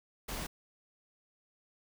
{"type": "noise", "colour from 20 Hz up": "pink", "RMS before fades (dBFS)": -39, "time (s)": [0.28, 0.47], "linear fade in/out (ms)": 10, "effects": []}